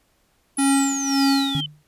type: exponential sweep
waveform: sine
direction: down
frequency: 10360 to 3000 Hz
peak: -25 dBFS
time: 0.57-1.66 s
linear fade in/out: 2 ms
type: tone with tremolo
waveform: square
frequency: 274.6 Hz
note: C#4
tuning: 16 cents flat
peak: -16 dBFS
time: 0.58-1.61 s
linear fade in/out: 10 ms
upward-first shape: sine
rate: 1.8 Hz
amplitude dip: 70%
type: tone with exponential decay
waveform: sine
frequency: 150 Hz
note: D3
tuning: 37 cents sharp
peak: -19 dBFS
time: 1.55-1.83 s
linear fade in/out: 0 ms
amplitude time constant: 60 ms
effects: pink hiss -64 dBFS RMS until 1.87 s + resampled to 32000 Hz

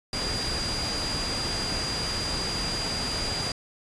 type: tone in noise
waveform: sine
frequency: 4810 Hz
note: D8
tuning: 41 cents sharp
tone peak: -30 dBFS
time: 0.13-3.52 s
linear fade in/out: 2 ms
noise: pink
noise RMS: -31 dBFS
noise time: 0.13-3.52 s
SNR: -2 dB
effects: resampled to 22050 Hz

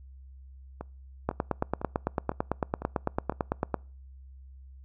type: two click trains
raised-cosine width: 1 ms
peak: -12 / -22 dBFS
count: 23 / 6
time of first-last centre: 1.29-3.743 / 0.81-3.323 s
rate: 8.97 / 1.99 Hz
effects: noise-tail reverb RT60 0.4 s tail -26 dB re dry + added 66 Hz sine -46 dBFS peak until 4.84 s

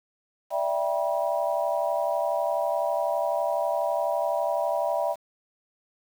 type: chord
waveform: sine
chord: E minor seventh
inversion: third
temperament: equal with one note detuned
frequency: 587.3 / 659.3 / 784 / 967.4 Hz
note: D5 / E5 / G5 / B5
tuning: 0 / 0 / 0 / -36 cents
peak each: -28 / -27 / -31 / -31 dBFS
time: 0.5-5.16 s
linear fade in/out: 50 ms
effects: 8-bit

